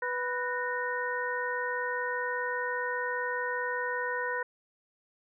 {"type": "harmonic tone with a mistuned harmonic", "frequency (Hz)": 493.6, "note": "B4", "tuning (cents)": -1, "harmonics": [1, 2, 3, 4], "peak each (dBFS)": [-35, -35, -35, -35], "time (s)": [0.02, 4.43], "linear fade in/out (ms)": 5, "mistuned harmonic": 4, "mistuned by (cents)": -120, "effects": []}